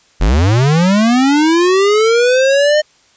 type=linear sweep; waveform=square; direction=up; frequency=38.89 to 614 Hz; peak=-9 dBFS; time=0.2-2.82 s; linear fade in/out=20 ms; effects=white hiss -51 dBFS RMS until 3.16 s + resampled to 16000 Hz